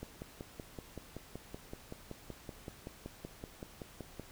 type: click train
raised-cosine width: 2 ms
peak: -29 dBFS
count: 23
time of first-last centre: 0.03-4.197 s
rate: 5.28 Hz
effects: pink hiss -56 dBFS RMS until 4.31 s